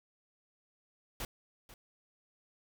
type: noise with echo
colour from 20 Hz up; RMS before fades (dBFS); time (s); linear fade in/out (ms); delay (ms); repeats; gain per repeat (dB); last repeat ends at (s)
pink; -39; 1.2-1.25; 2; 490; 1; -15; 1.74
effects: none